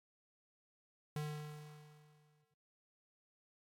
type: tone with exponential decay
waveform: square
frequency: 150.4 Hz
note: D3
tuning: 42 cents sharp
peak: -38 dBFS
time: 1.16-2.54 s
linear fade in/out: 2 ms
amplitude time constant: 300 ms
effects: AAC 48 kbps